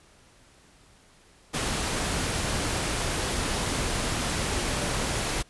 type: tone in noise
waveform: sine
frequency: 587.3 Hz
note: D5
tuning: in tune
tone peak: -37 dBFS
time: 4.69-4.89 s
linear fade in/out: 20 ms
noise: pink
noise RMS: -28 dBFS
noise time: 1.53-5.43 s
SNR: -12 dB
effects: pink hiss -57 dBFS RMS until 5.49 s + resampled to 24000 Hz